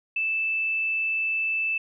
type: tone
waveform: sine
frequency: 2637 Hz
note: E7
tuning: in tune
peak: -23 dBFS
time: 0.16-1.78 s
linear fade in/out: 5 ms
effects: none